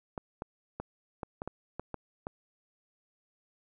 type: clicks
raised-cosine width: 1 ms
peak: -22 dBFS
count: 9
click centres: 0.178 / 0.421 / 0.8 / 1.232 / 1.419 / 1.476 / 1.796 / 1.943 / 2.269 s
effects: none